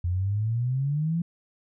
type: exponential sweep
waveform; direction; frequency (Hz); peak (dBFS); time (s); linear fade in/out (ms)
sine; up; 85.7 to 172.9; -23; 0.04-1.22; 5
effects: none